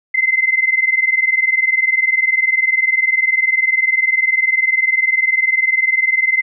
sine tone pair together, 2053 / 2073 Hz, C7 / C7, -33 / -17 cents, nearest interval unison, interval 16 cents, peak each -15 dBFS, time 0.14-6.42 s, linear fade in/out 10 ms, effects none

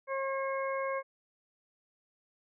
harmonic tone, 540 Hz, C#5, 45 cents flat, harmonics 1 / 2 / 3 / 4, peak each -33 / -36 / -43 / -42 dBFS, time 0.07-1.03 s, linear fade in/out 50 ms, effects none

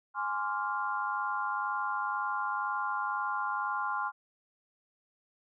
sine chord, D half-diminished seventh, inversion second, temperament equal with one note detuned, 830.6 / 1046.5 / 1148.5 / 1396.9 Hz, Ab5 / C6 / D6 / F6, 0 / 0 / -39 / 0 cents, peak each -36 / -34 / -39 / -35 dBFS, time 0.14-4.12 s, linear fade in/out 50 ms, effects none

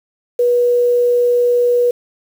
sine tone with quantisation, 485.4 Hz, B4, 30 cents flat, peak -10 dBFS, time 0.39-1.91 s, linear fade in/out 5 ms, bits 6, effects none

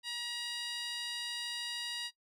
15% pulse tone with band-pass filter, 953 Hz, A#5, 38 cents sharp, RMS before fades -40 dBFS, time 0.03-2.11 s, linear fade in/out 50 ms, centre 5000 Hz, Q 1.4, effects noise-tail reverb RT60 0.1 s tail -17 dB re dry

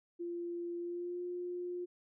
sine tone with pitch glide, 345.3 to 355 Hz, F4 to F4, -20 to +28 cents, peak -37 dBFS, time 0.19-1.86 s, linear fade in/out 20 ms, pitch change +48 cents, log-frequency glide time 0.78-1.22 s, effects none

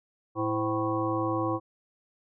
harmonic tone with a mistuned harmonic, 110 Hz, A2, in tune, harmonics 1 / 3 / 5 / 7 / 9 / 10, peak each -34 / -29 / -33 / -36 / -36 / -33 dBFS, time 0.35-1.6 s, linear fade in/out 50 ms, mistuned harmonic 5, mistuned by -100 cents, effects none

